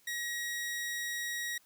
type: tone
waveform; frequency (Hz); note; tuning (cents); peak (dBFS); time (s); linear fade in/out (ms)
sawtooth; 1900; A#6; +33; -31; 0.07-1.58; 5
effects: white hiss -66 dBFS RMS until 1.65 s